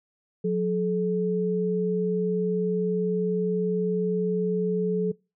sine tone pair together, 180.79 / 430 Hz, F#3 / A4, -40 / -40 cents, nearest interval octave + minor third, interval 1500 cents, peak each -25 dBFS, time 0.44-5.12 s, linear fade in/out 10 ms, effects noise-tail reverb RT60 0.3 s tail -25 dB re dry

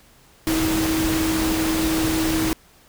sine tone in noise, 320 Hz, D#4, 49 cents sharp, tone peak -20 dBFS, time 0.47-2.53 s, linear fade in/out 0 ms, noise pink, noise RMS -25 dBFS, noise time 0.47-2.53 s, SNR +2 dB, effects pink hiss -53 dBFS RMS until 2.88 s

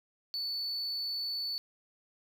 sine tone, 4471 Hz, C#8, 14 cents sharp, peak -30 dBFS, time 0.34-1.58 s, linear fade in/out 0 ms, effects tanh soft clip ceiling -32 dBFS + 10-bit

